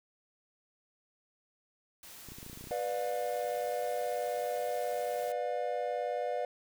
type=noise; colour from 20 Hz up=white; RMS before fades=-50 dBFS; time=2.03-5.32 s; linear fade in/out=2 ms
type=clicks; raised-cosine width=3 ms; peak=-35 dBFS; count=12; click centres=2.287 / 2.32 / 2.385 / 2.429 / 2.464 / 2.498 / 2.531 / 2.574 / 2.61 / 2.641 / 2.672 / 2.709 s
type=chord; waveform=triangle; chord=B diminished; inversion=none; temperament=just; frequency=493.9 / 592.7 / 711.2 Hz; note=B4 / D5 / F5; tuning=0 / +16 / +31 cents; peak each=-34 dBFS; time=2.71-6.45 s; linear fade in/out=2 ms
effects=none